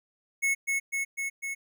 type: tone with echo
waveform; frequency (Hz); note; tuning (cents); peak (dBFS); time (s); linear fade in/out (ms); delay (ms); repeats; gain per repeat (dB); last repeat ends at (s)
square; 2192; C#7; -20; -24; 0.42-0.55; 20; 250; 4; -2; 1.55
effects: none